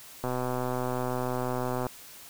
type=click train; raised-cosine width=1 ms; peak=-17 dBFS; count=206; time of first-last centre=0.24-1.867 s; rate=126 Hz; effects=white hiss -48 dBFS RMS until 2.29 s